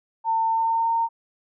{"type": "tone with pitch glide", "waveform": "sine", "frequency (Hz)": [900, 917.3], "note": ["A5", "A#5"], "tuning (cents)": [39, -28], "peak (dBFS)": -19, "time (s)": [0.24, 1.09], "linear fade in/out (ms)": 50, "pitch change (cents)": 33, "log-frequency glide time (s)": [0.48, 0.93], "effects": []}